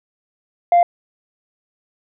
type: tone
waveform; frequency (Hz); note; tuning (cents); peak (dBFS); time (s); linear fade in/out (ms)
sine; 696; F5; -6; -7; 0.72-0.83; 2
effects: tanh soft clip ceiling -7 dBFS